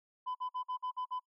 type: tone bursts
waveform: sine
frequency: 1006 Hz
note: B5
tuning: 32 cents sharp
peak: -32 dBFS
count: 7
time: 0.26-1.197 s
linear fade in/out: 20 ms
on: 91 ms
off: 50 ms
effects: noise-tail reverb RT60 0.1 s tail -24 dB re dry + tanh soft clip ceiling -33 dBFS